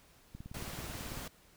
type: click train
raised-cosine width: 5 ms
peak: -33 dBFS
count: 16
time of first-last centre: 0.35-1.174 s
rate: 18.2 Hz
type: noise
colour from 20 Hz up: pink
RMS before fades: -44 dBFS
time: 0.54-1.28 s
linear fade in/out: 5 ms
effects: pink hiss -63 dBFS RMS until 1.56 s